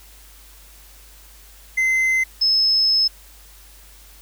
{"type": "tone pair in turn", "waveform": ["triangle", "sine"], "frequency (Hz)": [2062, 5196], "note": ["C7", "E8"], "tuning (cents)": [-26, -26], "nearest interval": "octave + major third", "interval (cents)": 1600, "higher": "second", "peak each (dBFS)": -14, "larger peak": "neither", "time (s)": [[1.77, 2.24], [2.41, 3.08]], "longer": "second", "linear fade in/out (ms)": 10, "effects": ["added 50 Hz sine -46 dBFS peak until 4.21 s", "white hiss -48 dBFS RMS until 4.21 s"]}